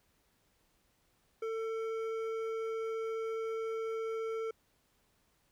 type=tone with hard clipping; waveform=triangle; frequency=447.6 Hz; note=A4; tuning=30 cents sharp; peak=-36 dBFS; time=1.42-4.51 s; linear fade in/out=5 ms; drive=13 dB; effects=pink hiss -73 dBFS RMS until 5.51 s